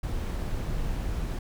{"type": "noise", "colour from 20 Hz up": "brown", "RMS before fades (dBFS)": -30, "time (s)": [0.03, 1.39], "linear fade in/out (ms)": 5, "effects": []}